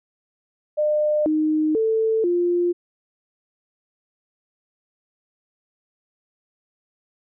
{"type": "tone with pitch steps", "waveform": "sine", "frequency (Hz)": [603, 309.2, 443.6, 350.4], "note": ["D5", "D#4", "A4", "F4"], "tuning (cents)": [46, -11, 14, 6], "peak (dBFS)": -17, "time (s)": [0.77, 2.73], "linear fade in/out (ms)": 20, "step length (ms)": 490, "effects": []}